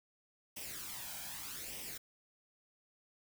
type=noise with flanger; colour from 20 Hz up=white; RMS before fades=-45 dBFS; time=0.56-1.98 s; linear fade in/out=10 ms; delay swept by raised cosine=0.35 to 1.29 ms; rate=0.82 Hz; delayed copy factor=+0.65; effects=none